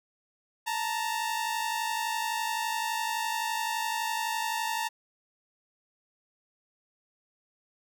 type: tone pair together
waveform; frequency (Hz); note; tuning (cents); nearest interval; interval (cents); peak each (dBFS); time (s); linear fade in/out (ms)
sawtooth; 880.5 / 932.3; A5 / A#5; +1 / 0; minor second; 99; -28; 0.66-4.89; 20
effects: none